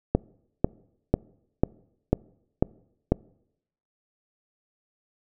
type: click train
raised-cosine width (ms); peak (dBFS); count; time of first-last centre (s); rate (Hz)
2; -5; 7; 0.15-3.12; 2.02
effects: noise-tail reverb RT60 0.8 s tail -25 dB re dry